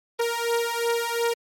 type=beating tone pair; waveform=sawtooth; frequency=466.2 / 469 Hz; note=A#4 / A#4; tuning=0 / +11 cents; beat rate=2.8 Hz; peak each=-22 dBFS; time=0.19-1.34 s; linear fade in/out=10 ms; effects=MP3 64 kbps